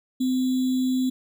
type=tone with sample-and-hold; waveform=sine; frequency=257 Hz; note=C4; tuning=31 cents flat; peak=-20 dBFS; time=0.2-1.1 s; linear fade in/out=10 ms; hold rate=3675 Hz; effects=none